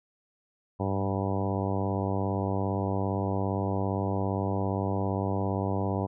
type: harmonic tone with a mistuned harmonic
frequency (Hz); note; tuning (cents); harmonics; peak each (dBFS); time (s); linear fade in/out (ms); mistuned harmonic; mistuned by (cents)
97.5; G2; -9; 1 / 2 / 3 / 4 / 5 / 6 / 7 / 8 / 9 / 10; -30 / -33 / -35 / -36 / -37 / -38 / -38 / -39 / -40 / -40; 0.79-6.07; 20; 1; +40
effects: none